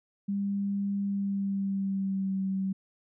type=tone with pitch glide; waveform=sine; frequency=199.7 to 191.9 Hz; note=G3 to G3; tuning=+32 to -37 cents; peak=-27 dBFS; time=0.28-2.73 s; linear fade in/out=10 ms; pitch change=-69 cents; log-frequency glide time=1.03-2.4 s; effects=none